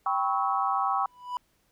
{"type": "chord", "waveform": "sine", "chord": "C# half-diminished seventh", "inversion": "second", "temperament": "equal with one note detuned", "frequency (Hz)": [784, 987.8, 1108.7, 1296.6], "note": ["G5", "B5", "C#6", "E6"], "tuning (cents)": [0, 0, 0, -29], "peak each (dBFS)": [-28, -32, -28, -31], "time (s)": [0.06, 1.06], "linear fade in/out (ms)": 2}
{"type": "tone with exponential growth", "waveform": "triangle", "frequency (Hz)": 987.8, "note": "B5", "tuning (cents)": 0, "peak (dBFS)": -24, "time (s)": [1.06, 1.37], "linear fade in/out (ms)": 1, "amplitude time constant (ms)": 67}
{"effects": ["pink hiss -69 dBFS RMS until 1.71 s"]}